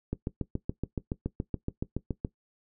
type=click train; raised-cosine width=3 ms; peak=-17 dBFS; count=16; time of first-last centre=0.13-2.249 s; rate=7.08 Hz; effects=noise-tail reverb RT60 0.1 s tail -17 dB re dry